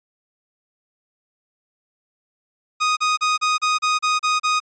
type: tone bursts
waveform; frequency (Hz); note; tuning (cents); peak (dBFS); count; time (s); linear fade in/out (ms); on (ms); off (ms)
sawtooth; 1244.5; D#6; 0; -13; 9; 2.8-4.602; 20; 170; 34
effects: resampled to 16000 Hz